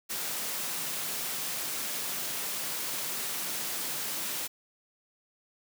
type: high-pass noise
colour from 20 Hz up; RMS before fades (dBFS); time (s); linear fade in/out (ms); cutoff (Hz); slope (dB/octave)
white; -34; 0.09-4.48; 20; 120; 96
effects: none

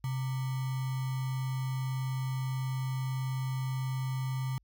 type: tone with sample-and-hold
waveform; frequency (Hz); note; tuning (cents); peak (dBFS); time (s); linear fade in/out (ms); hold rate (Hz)
sine; 130.81; C3; 0; -30; 0.04-4.58; 2; 1050
effects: added 50 Hz sine -65 dBFS peak until 4.63 s

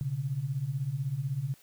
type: beating tone pair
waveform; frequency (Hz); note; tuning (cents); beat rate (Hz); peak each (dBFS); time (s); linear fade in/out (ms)
sine; 124.7 / 140.7; B2 / C#3; +17 / +26; 16; -34 / -31; 0.01-1.54; 0
effects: white hiss -60 dBFS RMS until 1.62 s

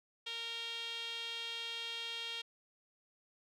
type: tone with band-pass filter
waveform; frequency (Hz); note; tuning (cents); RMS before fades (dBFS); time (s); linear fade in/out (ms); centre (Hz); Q
sawtooth; 462.3; A#4; -14; -42; 0.26-2.42; 10; 3300; 4.7
effects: none

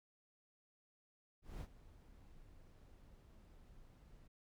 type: noise with ADSR envelope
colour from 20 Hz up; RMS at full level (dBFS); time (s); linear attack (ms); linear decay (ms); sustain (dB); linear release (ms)
brown; -45; 1.42-4.28; 190; 61; -16; 11
effects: none

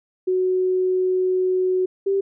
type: tone pair in turn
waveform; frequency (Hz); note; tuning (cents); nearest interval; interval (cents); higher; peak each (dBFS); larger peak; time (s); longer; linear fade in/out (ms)
sine; 370 / 392; F#4 / G4; 0 / 0; minor second; 100; second; -17; neither; 0.27-1.86 / 2.06-2.21; first; 10
effects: none

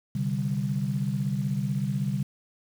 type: chord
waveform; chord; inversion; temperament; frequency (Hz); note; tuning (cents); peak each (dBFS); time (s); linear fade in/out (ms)
sine; C suspended second; none; equal; 130.81 / 146.83 / 196; C3 / D3 / G3; 0 / 0 / 0; -29; 0.15-2.23; 5
effects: tanh soft clip ceiling -15 dBFS + 8-bit

